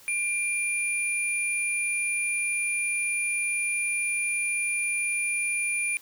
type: tone pair together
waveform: sine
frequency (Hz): 2388 / 9630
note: D7 / D9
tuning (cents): +28 / +42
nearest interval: 2 octaves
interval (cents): 2414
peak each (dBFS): -26 / -30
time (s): 0.08-5.97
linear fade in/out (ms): 0
effects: white hiss -52 dBFS RMS until 6.01 s